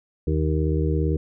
harmonic tone, 77.78 Hz, D#2, in tune, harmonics 1 / 2 / 4 / 5 / 6, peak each -22 / -25 / -28 / -29 / -30 dBFS, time 0.27-1.17 s, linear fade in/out 5 ms, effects none

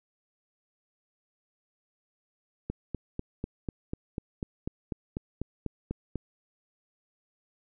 click train, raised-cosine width 3 ms, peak -19 dBFS, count 15, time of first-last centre 2.7-6.157 s, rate 4.05 Hz, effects none

